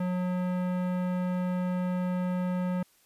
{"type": "tone with tanh clipping", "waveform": "sine", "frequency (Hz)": 181.1, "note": "F#3", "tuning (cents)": -37, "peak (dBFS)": -29, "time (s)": [0, 2.83], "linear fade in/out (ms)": 5, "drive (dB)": 18, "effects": ["white hiss -64 dBFS RMS until 3.05 s", "resampled to 32000 Hz"]}